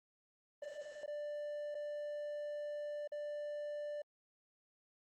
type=tone with dropouts; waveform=triangle; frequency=590 Hz; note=D5; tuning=8 cents sharp; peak=-38 dBFS; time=0.62-4.02 s; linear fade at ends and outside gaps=5 ms; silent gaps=1.062-1.077 / 1.746-1.75 / 3.076-3.119 s; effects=Opus 24 kbps